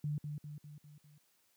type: tone with echo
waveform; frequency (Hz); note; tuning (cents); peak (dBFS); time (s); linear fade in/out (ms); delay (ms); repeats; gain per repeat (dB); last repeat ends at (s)
sine; 148.2; D3; +16; -33; 0.04-0.18; 2; 200; 5; -5; 1.18
effects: white hiss -73 dBFS RMS until 1.56 s + high-pass 80 Hz 12 dB/octave